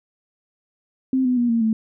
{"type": "tone with pitch steps", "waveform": "sine", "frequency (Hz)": [261.6, 250.8, 240.4, 230.5, 221], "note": ["C4", "B3", "B3", "A#3", "A3"], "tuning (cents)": [0, 27, -46, -19, 8], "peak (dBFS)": -16, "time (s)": [1.13, 1.73], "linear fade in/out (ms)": 2, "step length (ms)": 120, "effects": []}